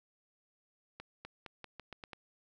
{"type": "accelerating click train", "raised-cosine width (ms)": 0.3, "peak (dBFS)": -29, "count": 8, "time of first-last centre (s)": [1, 2.132], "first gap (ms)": 250, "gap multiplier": 0.85, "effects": []}